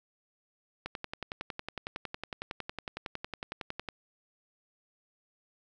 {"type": "click train", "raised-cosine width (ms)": 0.3, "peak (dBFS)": -20, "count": 34, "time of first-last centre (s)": [0.86, 3.888], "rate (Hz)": 10.9, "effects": []}